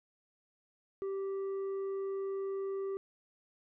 triangle tone with tanh clipping, 390 Hz, G4, 9 cents flat, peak -35 dBFS, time 1.02-2.97 s, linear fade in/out 0 ms, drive 9 dB, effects none

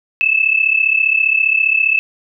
sine tone pair together, 2602 / 2637 Hz, E7 / E7, -23 / 0 cents, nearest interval unison, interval 23 cents, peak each -14 dBFS, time 0.21-1.99 s, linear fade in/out 0 ms, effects none

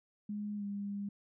sine tone with pitch glide, 207.7 to 201.7 Hz, G#3 to G3, 0 to +50 cents, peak -36 dBFS, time 0.29-1.09 s, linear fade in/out 5 ms, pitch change -50 cents, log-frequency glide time 0.56-0.64 s, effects none

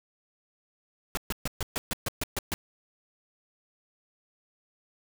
pink noise bursts, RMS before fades -30 dBFS, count 10, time 1.15-2.54 s, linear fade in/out 0 ms, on 22 ms, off 130 ms, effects none

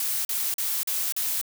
blue noise bursts, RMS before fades -27 dBFS, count 5, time 0-1.414 s, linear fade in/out 2 ms, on 250 ms, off 41 ms, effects none

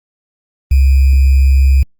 sine tone with sample-and-hold, 67.2 Hz, C2, 47 cents sharp, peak -5 dBFS, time 0.71-1.83 s, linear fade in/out 5 ms, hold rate 2450 Hz, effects Opus 32 kbps

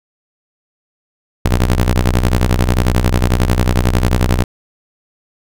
sawtooth ring-modulated tone, 61.74 Hz, B1, in tune, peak -4 dBFS, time 1.45-4.44 s, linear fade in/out 5 ms, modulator 25.3 Hz, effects none

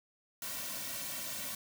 white noise with comb filter, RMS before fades -40 dBFS, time 0.42-1.55 s, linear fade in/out 2 ms, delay 2.4 ms, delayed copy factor -0.9, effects none

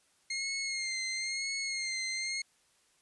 20% pulse tone with vibrato, 2129 Hz, C7, 30 cents sharp, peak -28 dBFS, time 0.3-2.42 s, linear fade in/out 5 ms, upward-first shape sine, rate 1 Hz, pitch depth 46 cents each way, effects white hiss -69 dBFS RMS until 3.01 s + resampled to 24000 Hz

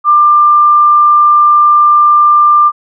sine tone, 1191 Hz, D6, 24 cents sharp, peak -3 dBFS, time 0.04-2.72 s, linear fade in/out 50 ms, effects none

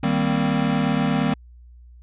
square chord, C minor seventh, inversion first, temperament equal, 155.56 / 196 / 233.1 / 261.6 Hz, Eb3 / G3 / Bb3 / C4, 0 / 0 / 0 / 0 cents, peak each -25 dBFS, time 0.03-1.34 s, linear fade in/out 5 ms, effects added 60 Hz sine -43 dBFS peak until 2.02 s + resampled to 8000 Hz

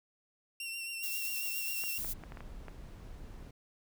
sawtooth tone with vibrato, 2732 Hz, F7, 39 cents flat, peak -35 dBFS, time 0.6-1.98 s, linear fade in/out 2 ms, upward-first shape triangle, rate 7.4 Hz, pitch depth 34 cents each way
violet noise with tremolo, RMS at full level -37 dBFS, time 1.02-2.14 s, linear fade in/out 20 ms, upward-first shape sine, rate 9.4 Hz, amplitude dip 25%
clicks, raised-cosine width 0.5 ms, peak -31 dBFS, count 7, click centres 1.838 / 2.047 / 2.237 / 2.321 / 2.372 / 2.406 / 2.683 s
brown noise, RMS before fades -47 dBFS, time 1.98-3.51 s, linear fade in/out 5 ms
effects none

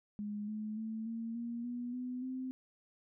sine tone with pitch steps, 207.7 / 214.3 / 221.1 / 228.1 / 235.3 / 242.8 / 250.4 / 258.4 Hz, G#3 / A3 / A3 / A#3 / A#3 / B3 / B3 / C4, 0 / -45 / +9 / -37 / +16 / -29 / +24 / -21 cents, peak -37 dBFS, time 0.19-2.51 s, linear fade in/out 0 ms, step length 290 ms, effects none

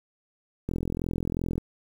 click train, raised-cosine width 3 ms, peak -16 dBFS, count 39, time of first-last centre 0.69-1.58 s, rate 42.7 Hz, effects 8-bit

